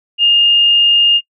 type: tone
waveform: sine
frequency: 2828 Hz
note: F7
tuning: 21 cents sharp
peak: -7 dBFS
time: 0.18-1.21 s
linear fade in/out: 50 ms
effects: noise-tail reverb RT60 0.1 s tail -24 dB re dry